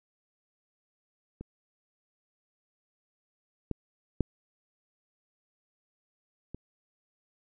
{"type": "clicks", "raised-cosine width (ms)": 3, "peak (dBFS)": [-27, -18, -12, -26], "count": 4, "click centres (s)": [1.41, 3.713, 4.207, 6.546], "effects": []}